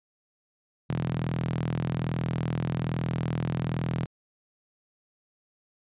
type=tone with high-pass filter; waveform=sawtooth; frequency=41.2 Hz; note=E1; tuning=in tune; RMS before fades=-29 dBFS; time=0.89-4.06 s; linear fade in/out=10 ms; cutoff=140 Hz; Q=4.2; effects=resampled to 8000 Hz